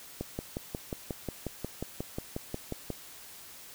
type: click train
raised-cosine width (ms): 2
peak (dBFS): -20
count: 16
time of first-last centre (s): 0.21-2.903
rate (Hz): 5.57
effects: white hiss -49 dBFS RMS until 3.74 s